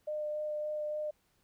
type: tone with vibrato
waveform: sine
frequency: 604 Hz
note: D5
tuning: 48 cents sharp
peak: -33 dBFS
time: 0.07-1.11 s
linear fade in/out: 10 ms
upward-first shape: sine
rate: 3.5 Hz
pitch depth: 9 cents each way
effects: pink hiss -73 dBFS RMS until 1.43 s